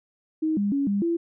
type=tone with pitch steps; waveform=sine; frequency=314.5 / 202.8 / 279.5 / 201.2 / 337.7 Hz; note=D#4 / G#3 / C#4 / G3 / E4; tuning=+19 / -41 / +14 / +45 / +42 cents; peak=-21 dBFS; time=0.42-1.17 s; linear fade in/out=10 ms; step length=150 ms; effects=none